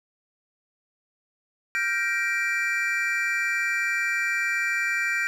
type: chord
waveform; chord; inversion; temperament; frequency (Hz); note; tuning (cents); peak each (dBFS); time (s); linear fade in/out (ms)
triangle; G minor seventh; third; equal with one note detuned; 1396.9 / 1568 / 1888.5 / 2349; F6 / G6 / Bb6 / D7; 0 / 0 / +22 / 0; -31 / -27 / -27 / -25; 1.75-5.27; 0
effects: none